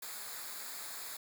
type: noise with comb filter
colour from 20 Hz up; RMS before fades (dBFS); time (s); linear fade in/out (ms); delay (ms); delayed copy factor
white; -44; 0.02-1.17; 5; 0.34; -0.7
effects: none